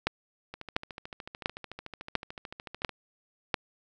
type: two click trains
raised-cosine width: 0.3 ms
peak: -24 / -9 dBFS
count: 33 / 6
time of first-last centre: 0.54-2.893 / 0.07-3.542 s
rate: 13.6 / 1.44 Hz
effects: none